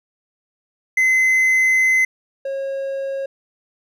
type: tone pair in turn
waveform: triangle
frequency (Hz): 2049 / 544.2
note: C7 / C#5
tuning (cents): -37 / -32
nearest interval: octave + major seventh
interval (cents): 2295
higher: first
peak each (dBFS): -11 / -20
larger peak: first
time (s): 0.97-2.05 / 2.45-3.26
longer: first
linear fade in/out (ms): 5
effects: none